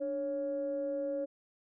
sine tone pair together, 293.7 / 554.4 Hz, D4 / C#5, 0 / 0 cents, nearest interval major seventh, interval 1100 cents, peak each -38 / -32 dBFS, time 0-1.26 s, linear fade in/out 20 ms, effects tanh soft clip ceiling -26 dBFS

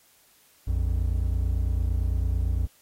triangle tone pair together, 58.41 / 87.31 Hz, A#1 / F2, +4 / 0 cents, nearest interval perfect fifth, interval 696 cents, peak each -22 / -25 dBFS, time 0.67-2.67 s, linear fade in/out 10 ms, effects white hiss -60 dBFS RMS until 2.81 s + AAC 48 kbps

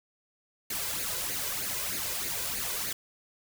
white noise with flanger, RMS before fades -33 dBFS, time 0.7-2.93 s, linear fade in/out 5 ms, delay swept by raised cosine 0.44 to 2.04 ms, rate 3.2 Hz, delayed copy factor +0.65, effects none

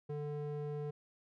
square tone with band-pass filter, 147.5 Hz, D3, 8 cents sharp, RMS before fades -40 dBFS, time 0.09-0.91 s, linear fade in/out 10 ms, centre 320 Hz, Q 9.5, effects none

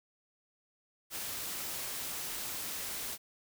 white noise, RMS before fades -39 dBFS, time 1.1-3.18 s, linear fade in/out 50 ms, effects none

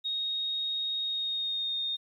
sine tone with pitch glide, 3739 to 3683 Hz, A#7 to A#7, +4 to -22 cents, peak -29 dBFS, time 0.04-1.97 s, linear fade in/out 20 ms, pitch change -26 cents, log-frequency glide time 1.01-1.76 s, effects 11-bit

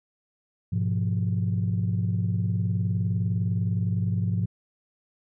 sine chord, F diminished, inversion first, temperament equal, 103.83 / 123.47 / 174.61 Hz, Ab2 / Cb3 / F3, 0 / 0 / 0 cents, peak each -24 / -29 / -27 dBFS, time 0.72-4.46 s, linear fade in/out 10 ms, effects tanh soft clip ceiling -16 dBFS

